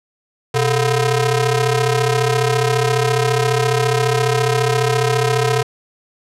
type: ring-modulated tone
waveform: sawtooth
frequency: 285.4 Hz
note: D4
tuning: 49 cents flat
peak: -7 dBFS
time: 0.54-5.63 s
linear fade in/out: 10 ms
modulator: 160 Hz
effects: low-pass 10000 Hz 12 dB/octave